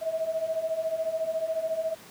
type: beating tone pair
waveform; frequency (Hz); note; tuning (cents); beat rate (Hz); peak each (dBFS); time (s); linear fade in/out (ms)
sine; 635 / 649; D#5 / E5; +35 / -27; 14; -32 / -28; 0.01-1.95; 20
effects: pink hiss -49 dBFS RMS until 2.1 s + high-pass 150 Hz 12 dB/octave